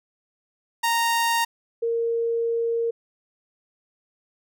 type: tone pair in turn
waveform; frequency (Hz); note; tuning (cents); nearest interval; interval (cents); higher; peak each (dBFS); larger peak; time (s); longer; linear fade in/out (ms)
sawtooth / sine; 928 / 463; A#5 / A#4; -8 / -12; octave; 1204; first; -16 / -21; first; 0.83-1.45 / 1.82-2.91; second; 10
effects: none